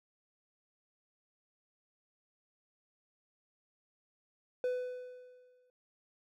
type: tone with exponential decay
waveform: triangle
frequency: 500 Hz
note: B4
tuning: 21 cents sharp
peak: -27 dBFS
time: 4.64-5.7 s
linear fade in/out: 1 ms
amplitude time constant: 230 ms
effects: none